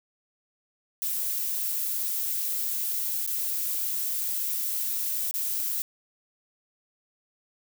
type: noise with dropouts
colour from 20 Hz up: violet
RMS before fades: -29 dBFS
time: 1.02-5.82 s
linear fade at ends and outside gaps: 0 ms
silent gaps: 3.264-3.275 / 5.311-5.34 s
effects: none